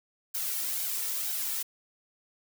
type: noise with flanger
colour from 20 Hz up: blue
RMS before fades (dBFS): -32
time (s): 0.34-1.63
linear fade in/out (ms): 10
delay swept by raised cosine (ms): 1.3 to 2.24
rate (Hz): 2.1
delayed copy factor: +0.55
effects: none